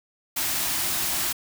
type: band-stop noise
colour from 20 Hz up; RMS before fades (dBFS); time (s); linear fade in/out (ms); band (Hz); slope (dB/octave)
white; -26; 0.36-1.33; 10; 390 to 580; 96
effects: none